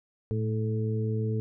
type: harmonic tone with a mistuned harmonic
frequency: 108.9 Hz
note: A2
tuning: 17 cents flat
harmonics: 1 / 2 / 3 / 4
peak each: -27 / -34 / -41 / -34 dBFS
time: 0.31-1.4 s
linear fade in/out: 0 ms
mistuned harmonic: 1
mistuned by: +57 cents
effects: none